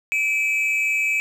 triangle tone pair together, 2333 / 2557 Hz, D7 / D#7, -12 / +47 cents, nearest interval major second, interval 159 cents, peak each -20 dBFS, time 0.12-1.2 s, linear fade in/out 0 ms, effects none

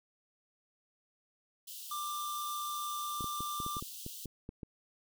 white high-pass noise, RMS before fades -46 dBFS, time 1.67-4.26 s, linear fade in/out 10 ms, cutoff 2800 Hz, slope 96 dB/octave
square tone, 1186 Hz, D6, 17 cents sharp, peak -37 dBFS, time 1.91-3.8 s, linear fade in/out 5 ms
clicks, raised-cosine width 3 ms, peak -29 dBFS, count 11, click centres 3.208 / 3.243 / 3.406 / 3.602 / 3.664 / 3.768 / 3.825 / 4.064 / 4.257 / 4.491 / 4.632 s
effects none

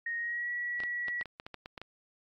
sine tone with pitch glide, 1864.7 to 1932.7 Hz, A#6 to B6, 0 to -38 cents, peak -32 dBFS, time 0.06-1.23 s, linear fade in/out 5 ms, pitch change +62 cents, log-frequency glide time 0.17-0.5 s
clicks, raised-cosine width 0.3 ms, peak -26 dBFS, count 11, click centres 0.803 / 0.836 / 1.083 / 1.212 / 1.257 / 1.399 / 1.465 / 1.543 / 1.659 / 1.778 / 1.816 s
effects AAC 48 kbps

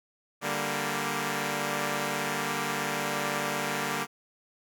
5% pulse chord, G minor, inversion second, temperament equal, 146.83 / 196 / 233.1 Hz, D3 / G3 / Bb3, 0 / 0 / 0 cents, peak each -22 / -22 / -21 dBFS, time 0.41-4.07 s, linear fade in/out 50 ms, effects none

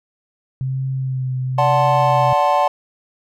sine tone with vibrato, 130.81 Hz, C3, in tune, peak -19 dBFS, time 0.61-2.33 s, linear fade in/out 0 ms, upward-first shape sine, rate 0.98 Hz, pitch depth 27 cents each way
triangle chord, D dominant seventh, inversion none, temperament equal with one note detuned, 580.9 / 740 / 880 / 1046.5 Hz, D5 / F#5 / A5 / C6, -19 / 0 / 0 / 0 cents, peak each -17 / -16 / -16 / -18 dBFS, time 1.58-2.68 s, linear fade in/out 5 ms
effects none

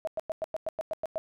sine tone bursts, 638 Hz, D#5, 43 cents sharp, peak -28 dBFS, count 10, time 0.05-1.18 s, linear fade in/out 0 ms, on 23 ms, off 100 ms, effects none

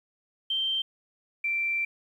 sine tone pair in turn, 3136 / 2349 Hz, G7 / D7, 0 / 0 cents, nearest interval perfect fourth, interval 500 cents, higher first, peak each -25 dBFS, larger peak neither, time 0.5-0.82 / 1.44-1.85 s, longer second, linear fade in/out 5 ms, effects 10-bit

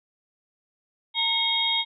sine tone cluster, 918 / 2177 / 3253 / 3737 Hz, A#5 / C#7 / G#7 / A#7, -27 / -32 / -37 / +4 cents, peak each -31 / -30 / -25 / -25 dBFS, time 1.14-1.85 s, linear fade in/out 50 ms, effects none

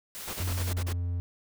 white noise, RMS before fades -40 dBFS, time 0.15-0.73 s, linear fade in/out 0 ms
pink noise bursts, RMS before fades -37 dBFS, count 7, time 0.27-0.931 s, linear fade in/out 10 ms, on 67 ms, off 32 ms
triangle tone with pitch glide, 89.2 to 87.52 Hz, F2 to F2, +37 to +4 cents, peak -26 dBFS, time 0.4-1.2 s, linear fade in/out 0 ms, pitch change -33 cents, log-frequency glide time 0.69-0.88 s
effects none

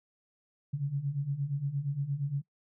sine beating tone pair, 135.6 / 144.2 Hz, C#3 / D3, -38 / -31 cents, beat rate 8.6 Hz, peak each -35 / -31 dBFS, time 0.73-2.42 s, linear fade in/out 10 ms, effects noise-tail reverb RT60 0.1 s tail -22 dB re dry

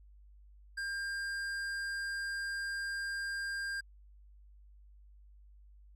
sine tone with tanh clipping, 1600 Hz, G6, 35 cents sharp, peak -37 dBFS, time 0.77-3.81 s, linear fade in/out 10 ms, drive 13 dB, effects added 50 Hz sine -55 dBFS peak until 5.95 s

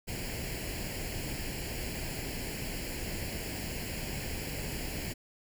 pink noise with comb filter, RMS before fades -37 dBFS, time 0.07-5.14 s, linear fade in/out 20 ms, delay 0.41 ms, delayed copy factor +0.75, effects none

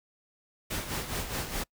pink noise with tremolo, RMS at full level -32 dBFS, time 0.7-1.64 s, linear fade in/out 10 ms, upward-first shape sine, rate 4.8 Hz, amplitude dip 60%, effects noise-tail reverb RT60 0.1 s tail -26 dB re dry

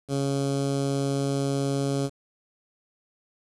15% pulse tone with notch filter, 138.59 Hz, C#3, in tune, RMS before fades -26 dBFS, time 0.08-2.1 s, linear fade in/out 50 ms, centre 1900 Hz, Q 0.6, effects resampled to 24000 Hz + 8-bit

